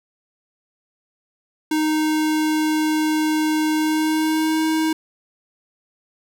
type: tone with pitch glide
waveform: square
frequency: 310 to 316.7 Hz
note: D#4 to D#4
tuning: -6 to +31 cents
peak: -18 dBFS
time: 1.71-4.93 s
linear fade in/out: 5 ms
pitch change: +37 cents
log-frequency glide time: 3.75-4.66 s
effects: none